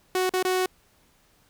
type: tone with dropouts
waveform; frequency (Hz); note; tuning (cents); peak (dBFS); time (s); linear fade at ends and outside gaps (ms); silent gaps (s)
sawtooth; 370; F#4; 0; -18; 0.15-0.66; 2; 0.294-0.337 / 0.427-0.45
effects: pink hiss -62 dBFS RMS until 1.49 s